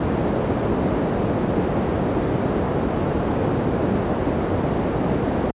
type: low-pass noise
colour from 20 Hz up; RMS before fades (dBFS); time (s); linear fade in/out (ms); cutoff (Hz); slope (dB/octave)
white; -21; 0-5.51; 5; 450; 12
effects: high-pass 60 Hz 12 dB/octave + resampled to 8000 Hz